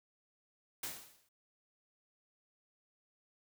white noise with exponential decay, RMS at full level -38 dBFS, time 0.83-1.29 s, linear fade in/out 5 ms, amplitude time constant 99 ms, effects none

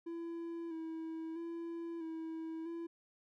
triangle tone with vibrato, 329.6 Hz, E4, in tune, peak -38 dBFS, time 0.06-2.87 s, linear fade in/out 10 ms, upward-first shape square, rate 0.77 Hz, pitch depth 32 cents each way, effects none

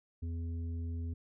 harmonic tone, 83.6 Hz, E2, 25 cents sharp, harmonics 1 / 3 / 5, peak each -35 / -46 / -57 dBFS, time 0.22-1.14 s, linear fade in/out 10 ms, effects none

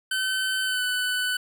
25% pulse tone with pitch glide, 1529 to 1496.7 Hz, G6 to F#6, -44 to +19 cents, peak -20 dBFS, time 0.11-1.37 s, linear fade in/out 5 ms, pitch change -37 cents, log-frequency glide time 0.64-0.83 s, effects none

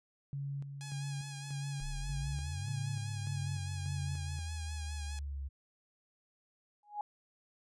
sine tone with tremolo, 140 Hz, C#3, 18 cents sharp, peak -36 dBFS, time 0.33-4.39 s, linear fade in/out 0 ms, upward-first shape square, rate 1.7 Hz, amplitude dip 50%
5% pulse tone with vibrato, 830.6 Hz, G#5, in tune, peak -34 dBFS, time 0.81-5.19 s, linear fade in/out 0 ms, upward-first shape sine, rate 4.9 Hz, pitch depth 44 cents each way
sine exponential two-way sweep, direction up then down, 30.87 to 111.8 to 67.9 Hz, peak -37 dBFS, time 1.8-5.49 s, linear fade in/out 20 ms, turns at 2.71 s
sine tone with exponential growth, 830.6 Hz, G#5, in tune, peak -31 dBFS, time 6.83-7.01 s, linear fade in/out 2 ms, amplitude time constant 39 ms
effects resampled to 22050 Hz

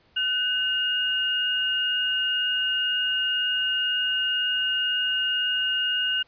sine tone pair together, 1508 / 2847 Hz, F#6 / F7, +32 / +33 cents, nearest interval major seventh, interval 1101 cents, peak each -28 / -23 dBFS, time 0.16-6.23 s, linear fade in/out 10 ms, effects pink hiss -61 dBFS RMS until 6.27 s + resampled to 11025 Hz

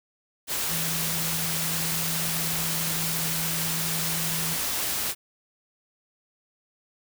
sine tone in noise, 163.3 Hz, E3, 16 cents flat, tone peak -33 dBFS, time 0.67-4.58 s, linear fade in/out 50 ms, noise white, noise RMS -28 dBFS, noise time 0.47-5.15 s, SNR -8 dB, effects none

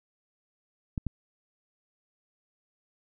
clicks, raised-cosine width 5 ms, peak -18 dBFS, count 2, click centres 0.978 / 1.067 s, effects none

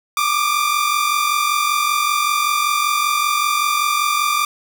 sawtooth tone pair together, 1164.8 / 1210 Hz, D6 / D#6, -15 / -49 cents, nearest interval minor second, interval 66 cents, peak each -15 dBFS, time 0.17-4.45 s, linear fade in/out 2 ms, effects none

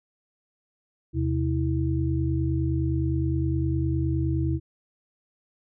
sine tone cluster, 79.9 / 129.6 / 325.1 Hz, D#2 / C3 / E4, +47 / -16 / -24 cents, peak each -26 / -26 / -28 dBFS, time 1.13-4.6 s, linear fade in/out 50 ms, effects none

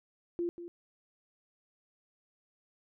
sine tone with echo, 345.4 Hz, F4, 19 cents flat, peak -30 dBFS, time 0.39-0.49 s, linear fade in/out 0 ms, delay 190 ms, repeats 1, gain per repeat -11 dB, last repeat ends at 0.68 s, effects none

